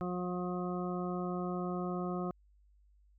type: harmonic tone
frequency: 179.4 Hz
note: F3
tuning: 47 cents sharp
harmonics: 1 / 2 / 3 / 4 / 6 / 7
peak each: -36 / -39 / -45 / -43 / -47 / -45 dBFS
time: 0.01-2.31 s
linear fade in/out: 0 ms
effects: added 50 Hz sine -62 dBFS peak until 3.18 s